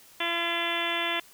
harmonic tone with a mistuned harmonic, 340 Hz, F4, 46 cents flat, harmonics 1 / 2 / 3 / 4 / 5 / 6 / 7 / 8 / 9 / 10, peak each -37 / -35 / -35 / -38 / -35 / -34 / -36 / -35 / -36 / -34 dBFS, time 0.2-1.2 s, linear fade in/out 5 ms, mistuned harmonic 10, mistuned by +30 cents, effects white hiss -54 dBFS RMS until 1.33 s

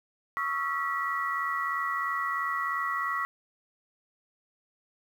sine tone cluster, 1115 / 1272 / 1355 / 1942 Hz, C#6 / D#6 / E6 / B6, +10 / +38 / +47 / -30 cents, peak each -31 / -36 / -36 / -32 dBFS, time 0.37-3.25 s, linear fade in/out 0 ms, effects 9-bit

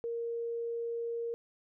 sine tone, 466.2 Hz, A#4, in tune, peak -33 dBFS, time 0.04-1.34 s, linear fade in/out 0 ms, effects none

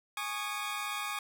20% pulse chord, Ab suspended fourth, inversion none, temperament equal with one note detuned, 830.6 / 1108.7 / 1226 Hz, Ab5 / Db6 / Eb6, 0 / 0 / -26 cents, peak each -35 / -34 / -33 dBFS, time 0.17-1.19 s, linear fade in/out 2 ms, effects none

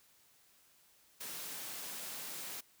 white high-pass noise, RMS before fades -44 dBFS, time 1.2-2.61 s, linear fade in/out 10 ms, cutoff 110 Hz, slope 96 dB/octave, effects white hiss -67 dBFS RMS until 2.8 s

